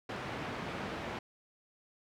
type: band-pass noise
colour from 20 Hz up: pink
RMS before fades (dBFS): -40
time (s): 0.09-1.19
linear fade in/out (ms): 5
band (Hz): 120 to 2500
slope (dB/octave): 12
effects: none